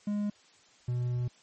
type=tone pair in turn; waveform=triangle; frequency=206.6 / 122.85 Hz; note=G#3 / B2; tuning=-9 / -9 cents; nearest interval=major sixth; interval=900 cents; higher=first; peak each=-26 dBFS; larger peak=neither; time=0.07-0.3 / 0.88-1.28 s; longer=second; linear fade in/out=5 ms; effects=white hiss -61 dBFS RMS until 1.42 s + MP3 32 kbps